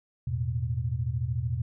sine chord, E suspended fourth, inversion none, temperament equal, 82.41 / 110 / 123.47 Hz, E2 / A2 / B2, 0 / 0 / 0 cents, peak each -33 / -32 / -29 dBFS, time 0.27-1.62 s, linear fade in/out 5 ms, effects none

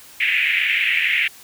white band-pass noise, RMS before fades -19 dBFS, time 0.2-1.28 s, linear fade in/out 5 ms, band 1900 to 2700 Hz, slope 48 dB/octave, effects white hiss -44 dBFS RMS until 1.43 s

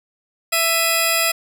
10% pulse tone pair together, 662.8 / 2500 Hz, E5 / D#7, +9 / +8 cents, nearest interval octave + major seventh, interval 2299 cents, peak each -10 dBFS, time 0.52-1.32 s, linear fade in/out 10 ms, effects none

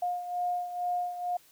sine beating tone pair, 712 / 714.2 Hz, F5 / F5, +33 / +39 cents, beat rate 2.2 Hz, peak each -30 / -36 dBFS, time 0.02-1.37 s, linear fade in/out 5 ms, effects white hiss -60 dBFS RMS until 1.51 s

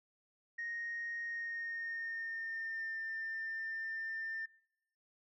sine tone with pitch glide, 1864.7 to 1796 Hz, A#6 to A6, 0 to +35 cents, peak -37 dBFS, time 0.58-4.46 s, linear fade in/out 10 ms, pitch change -65 cents, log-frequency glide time 1.23-3.01 s, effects noise-tail reverb RT60 0.8 s tail -24 dB re dry + tanh soft clip ceiling -34 dBFS

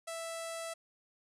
sawtooth tone with low-pass filter, 660 Hz, E5, 2 cents sharp, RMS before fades -41 dBFS, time 0.07-0.74 s, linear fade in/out 10 ms, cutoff 9700 Hz, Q 2.9, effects none

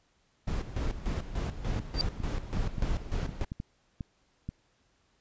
brown noise with tremolo, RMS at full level -30 dBFS, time 0.47-3.45 s, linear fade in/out 10 ms, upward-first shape square, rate 3.4 Hz, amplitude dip 70%
clicks, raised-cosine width 5 ms, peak -23 dBFS, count 12, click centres 1.763 / 1.8 / 2.203 / 2.572 / 2.782 / 2.843 / 3.231 / 3.292 / 3.519 / 3.601 / 4.008 / 4.49 s
sine tone with exponential growth, 4676 Hz, D8, 8 cents flat, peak -21 dBFS, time 1.94-2.01 s, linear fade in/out 0 ms, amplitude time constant 15 ms
effects pink hiss -70 dBFS RMS until 5.2 s + resampled to 16000 Hz

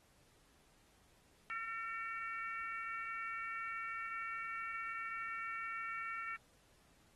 harmonic tone, 453 Hz, A#4, 50 cents flat, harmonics 3 / 4 / 5 / 6, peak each -43 / -46 / -46 / -54 dBFS, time 1.5-6.36 s, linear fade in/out 0 ms, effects pink hiss -70 dBFS RMS until 7.15 s + AAC 32 kbps

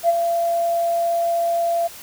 sine tone with ADSR envelope, 681 Hz, F5, 44 cents flat, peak -10 dBFS, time 0.03-1.88 s, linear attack 57 ms, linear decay 32 ms, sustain -7 dB, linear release 17 ms, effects tanh soft clip ceiling -6 dBFS + white hiss -39 dBFS RMS until 2.02 s

